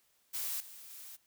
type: noise with level steps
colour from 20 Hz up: blue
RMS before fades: -37 / -51 / -49 dBFS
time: 0.33-1.17 s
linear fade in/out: 20 ms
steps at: 0.6 / 0.9 s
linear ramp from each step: 5 ms
effects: white hiss -72 dBFS RMS until 1.26 s